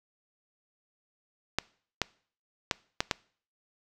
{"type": "clicks", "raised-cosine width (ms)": 0.2, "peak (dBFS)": -8, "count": 5, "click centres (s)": [1.586, 2.017, 2.712, 3.005, 3.112], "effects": ["noise-tail reverb RT60 0.5 s tail -23 dB re dry"]}